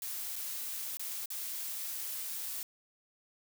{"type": "noise with dropouts", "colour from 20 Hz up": "blue", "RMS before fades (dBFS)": -39, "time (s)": [0.02, 2.63], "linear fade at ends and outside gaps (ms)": 1, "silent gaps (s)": [[0.357, 0.362], [0.971, 0.995], [1.258, 1.303]], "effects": []}